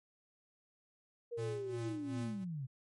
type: linear sweep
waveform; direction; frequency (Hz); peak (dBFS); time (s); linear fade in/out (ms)
sine; down; 480.4 to 123.47; -38; 1.31-2.67; 20
type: tone with tremolo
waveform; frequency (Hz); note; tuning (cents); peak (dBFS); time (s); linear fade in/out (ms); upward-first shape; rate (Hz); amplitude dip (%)
square; 116.54; A#2; 0; -39; 1.37-2.45; 20; sine; 2.7; 80
effects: MP3 48 kbps